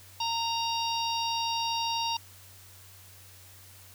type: harmonic tone with a mistuned harmonic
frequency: 932.3 Hz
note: A#5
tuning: in tune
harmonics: 1 / 3 / 4 / 5 / 6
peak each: -30 / -35 / -36 / -37 / -38 dBFS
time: 0.2-2.17 s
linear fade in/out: 5 ms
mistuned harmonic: 1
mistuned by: -22 cents
effects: added 94 Hz sine -54 dBFS peak until 3.94 s + white hiss -53 dBFS RMS until 3.94 s